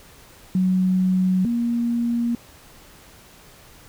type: tone pair in turn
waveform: sine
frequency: 185.4 / 236 Hz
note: F#3 / A#3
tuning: +4 / +22 cents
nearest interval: major third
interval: 418 cents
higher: second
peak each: -16 / -19 dBFS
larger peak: first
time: 0.55-1.45 / 1.45-2.35 s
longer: neither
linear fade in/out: 2 ms
effects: pink hiss -48 dBFS RMS until 3.88 s